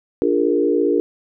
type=chord; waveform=sine; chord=Bb dominant seventh; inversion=first; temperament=equal with one note detuned; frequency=293.7 / 349.2 / 409.6 / 466.2 Hz; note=D4 / F4 / Ab4 / Bb4; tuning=0 / 0 / -24 / 0 cents; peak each=-20 dBFS; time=0.22-1 s; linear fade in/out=0 ms; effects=none